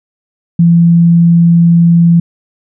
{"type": "tone", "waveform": "sine", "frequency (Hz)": 169.5, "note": "E3", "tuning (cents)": 49, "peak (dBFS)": -3, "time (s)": [0.59, 2.2], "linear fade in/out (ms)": 5, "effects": []}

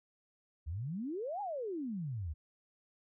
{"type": "exponential two-way sweep", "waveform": "sine", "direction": "up then down", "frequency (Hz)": [70.6, 850, 70.6], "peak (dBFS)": -36, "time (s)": [0.66, 2.34], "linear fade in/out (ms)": 20, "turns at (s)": 1.41, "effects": []}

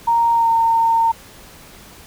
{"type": "tone with pitch glide", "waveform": "sine", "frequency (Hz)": [930, 913.5], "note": ["A#5", "A#5"], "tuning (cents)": [-4, -35], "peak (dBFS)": -12, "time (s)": [0.07, 1.12], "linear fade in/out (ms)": 10, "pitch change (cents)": -31, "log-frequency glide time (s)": [0.33, 0.5], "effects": ["pink hiss -42 dBFS RMS until 2.06 s"]}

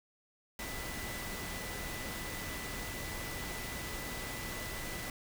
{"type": "tone in noise", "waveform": "sine", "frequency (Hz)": 1989, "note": "B6", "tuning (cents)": 12, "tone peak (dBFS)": -46, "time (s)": [0.59, 5.1], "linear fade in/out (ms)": 2, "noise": "pink", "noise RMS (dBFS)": -41, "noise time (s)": [0.59, 5.1], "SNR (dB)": -8, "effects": []}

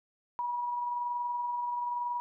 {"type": "tone with amplitude modulation", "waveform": "sine", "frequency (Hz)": 967, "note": "B5", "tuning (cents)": -37, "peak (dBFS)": -29, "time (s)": [0.39, 2.2], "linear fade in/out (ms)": 0, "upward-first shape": "sine", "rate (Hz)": 21, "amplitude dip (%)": 30, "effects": []}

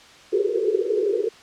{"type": "band-pass noise", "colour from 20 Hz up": "pink", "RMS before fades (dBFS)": -22, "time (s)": [0.32, 1.29], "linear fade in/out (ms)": 10, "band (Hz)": [370, 470], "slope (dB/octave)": 96, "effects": ["white hiss -47 dBFS RMS until 1.42 s", "low-pass 5000 Hz 12 dB/octave"]}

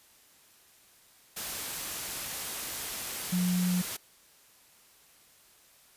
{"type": "tone in noise", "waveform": "sine", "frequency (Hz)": 180, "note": "F#3", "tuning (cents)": -47, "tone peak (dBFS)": -25, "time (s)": [3.32, 3.82], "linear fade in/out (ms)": 10, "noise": "white", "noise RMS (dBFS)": -36, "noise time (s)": [1.36, 3.97], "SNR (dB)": 8, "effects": ["white hiss -60 dBFS RMS until 5.96 s", "resampled to 32000 Hz"]}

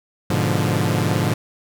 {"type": "chord", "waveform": "sawtooth", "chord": "G# diminished seventh", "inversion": "none", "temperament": "equal", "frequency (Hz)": [103.83, 123.47, 146.83, 174.61], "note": ["G#2", "B2", "D3", "F3"], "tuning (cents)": [0, 0, 0, 0], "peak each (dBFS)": [-18, -20, -19, -20], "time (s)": [0.3, 1.34], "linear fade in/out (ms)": 5, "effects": []}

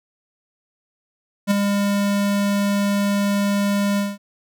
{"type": "tone with ADSR envelope", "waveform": "square", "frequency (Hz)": 201.7, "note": "G3", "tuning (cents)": 50, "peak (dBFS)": -13, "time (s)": [1.47, 4.18], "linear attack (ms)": 40, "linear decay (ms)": 11, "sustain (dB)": -5, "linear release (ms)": 200, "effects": []}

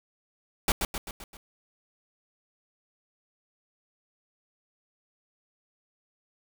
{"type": "noise with echo", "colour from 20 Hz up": "pink", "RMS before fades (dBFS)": -23, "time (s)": [0.68, 0.72], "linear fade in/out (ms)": 2, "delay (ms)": 130, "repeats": 5, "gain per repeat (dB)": -5, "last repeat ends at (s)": 1.37, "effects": []}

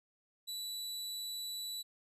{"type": "tone", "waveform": "sawtooth", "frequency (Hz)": 3951, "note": "B7", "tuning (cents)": 0, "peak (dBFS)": -36, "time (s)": [0.47, 1.83], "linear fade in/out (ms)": 20, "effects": ["resampled to 32000 Hz"]}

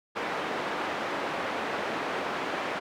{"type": "band-pass noise", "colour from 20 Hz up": "pink", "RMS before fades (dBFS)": -32, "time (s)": [0.15, 2.8], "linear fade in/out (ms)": 20, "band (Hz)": [370, 2100], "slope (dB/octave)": 12, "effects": []}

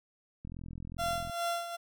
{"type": "click train", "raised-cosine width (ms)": 5, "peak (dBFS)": -31, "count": 37, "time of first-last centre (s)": [0.45, 1.297], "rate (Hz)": 42.5}
{"type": "tone with tremolo", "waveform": "30% pulse", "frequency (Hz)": 686, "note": "F5", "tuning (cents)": -31, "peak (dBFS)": -27, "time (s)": [0.98, 1.77], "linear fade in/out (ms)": 20, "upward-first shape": "sine", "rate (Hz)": 2.5, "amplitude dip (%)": 65}
{"effects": []}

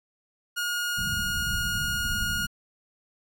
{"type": "tone", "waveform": "sawtooth", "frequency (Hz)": 1433, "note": "F6", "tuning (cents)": 44, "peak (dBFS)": -23, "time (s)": [0.56, 2.47], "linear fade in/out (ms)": 20}
{"type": "low-pass noise", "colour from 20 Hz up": "pink", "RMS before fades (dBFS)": -34, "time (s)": [0.97, 2.47], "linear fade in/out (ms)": 10, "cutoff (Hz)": 220, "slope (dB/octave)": 48}
{"effects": ["AAC 64 kbps"]}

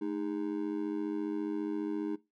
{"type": "tone with amplitude modulation", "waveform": "triangle", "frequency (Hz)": 311.1, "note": "D#4", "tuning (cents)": 0, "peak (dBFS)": -26, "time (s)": [0.01, 2.16], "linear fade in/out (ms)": 10, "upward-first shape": "sine", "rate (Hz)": 94.7, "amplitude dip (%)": 95, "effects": ["noise-tail reverb RT60 0.2 s tail -18 dB re dry"]}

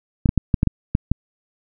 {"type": "clicks", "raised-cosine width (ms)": 5, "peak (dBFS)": -3, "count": 8, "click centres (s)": [0.258, 0.291, 0.377, 0.542, 0.631, 0.673, 0.951, 1.116], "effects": []}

